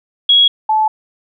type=tone pair in turn; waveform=sine; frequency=3322 / 867.3 Hz; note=G#7 / A5; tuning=0 / -25 cents; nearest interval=octave + major seventh; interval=2325 cents; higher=first; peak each=-6 / -10 dBFS; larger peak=first; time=0.29-0.48 / 0.69-0.88 s; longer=neither; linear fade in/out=5 ms; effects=none